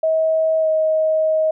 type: tone with pitch glide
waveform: sine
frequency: 639 to 630.2 Hz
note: D#5 to D#5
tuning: +46 to +22 cents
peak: -14 dBFS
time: 0.03-1.51 s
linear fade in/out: 5 ms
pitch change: -24 cents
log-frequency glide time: 0.6-0.68 s
effects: none